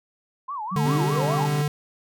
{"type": "tone with vibrato", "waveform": "sine", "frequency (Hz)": 987.8, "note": "B5", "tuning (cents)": 0, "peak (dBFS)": -28, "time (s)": [0.48, 1.47], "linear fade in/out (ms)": 10, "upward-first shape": "sine", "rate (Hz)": 4.9, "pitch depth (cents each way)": 280}
{"type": "exponential sweep", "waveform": "sine", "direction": "up", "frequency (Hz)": [174.61, 928], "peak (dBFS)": -26, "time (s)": [0.71, 1.47], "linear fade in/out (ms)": 20}
{"type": "tone", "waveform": "square", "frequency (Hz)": 147.9, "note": "D3", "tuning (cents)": 13, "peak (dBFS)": -22, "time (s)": [0.76, 1.68], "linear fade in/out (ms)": 2}
{"type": "chord", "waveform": "25% pulse", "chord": "C suspended second", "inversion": "none", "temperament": "just", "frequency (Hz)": [130.81, 147.16, 196.22], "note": ["C3", "D3", "G3"], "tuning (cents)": [0, 4, 2], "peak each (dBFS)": -29, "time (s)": [0.85, 1.62], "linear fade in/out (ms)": 5}
{"effects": []}